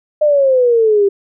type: exponential sweep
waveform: sine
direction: down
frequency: 612 to 392 Hz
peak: -8 dBFS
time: 0.21-1.09 s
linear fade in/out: 10 ms
effects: none